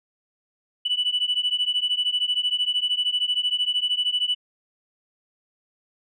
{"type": "beating tone pair", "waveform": "sine", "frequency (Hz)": [2960, 2973], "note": ["F#7", "F#7"], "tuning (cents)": [0, 8], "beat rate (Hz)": 13, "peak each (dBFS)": -23, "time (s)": [0.85, 4.35], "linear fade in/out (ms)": 10, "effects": ["tanh soft clip ceiling -15 dBFS"]}